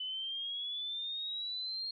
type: exponential sweep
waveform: sine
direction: up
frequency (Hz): 3000 to 4255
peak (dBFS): -36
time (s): 0-1.91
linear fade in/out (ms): 5
effects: none